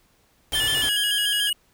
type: band-stop noise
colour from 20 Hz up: pink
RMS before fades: -33 dBFS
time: 0.52-0.89 s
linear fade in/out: 0 ms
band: 160 to 240 Hz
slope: 96 dB/octave
type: tone with vibrato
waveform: square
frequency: 3023 Hz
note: F#7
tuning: 36 cents sharp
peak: -22 dBFS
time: 0.53-1.53 s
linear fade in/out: 5 ms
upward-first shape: square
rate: 6.9 Hz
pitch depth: 74 cents each way
type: tone with pitch glide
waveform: sawtooth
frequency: 1746 to 1662.3 Hz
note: A6 to G#6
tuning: -14 to +1 cents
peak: -23 dBFS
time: 0.55-1.5 s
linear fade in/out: 5 ms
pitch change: -85 cents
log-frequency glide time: 0.81-0.89 s
effects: pink hiss -62 dBFS RMS until 1.73 s